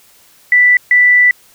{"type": "tone bursts at uneven times", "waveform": "sine", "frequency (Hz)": 1975.5, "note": "B6", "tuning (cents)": 0, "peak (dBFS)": -5, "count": 2, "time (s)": [[0.52, 0.77], [0.91, 1.31]], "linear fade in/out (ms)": 2, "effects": ["white hiss -47 dBFS RMS until 1.54 s"]}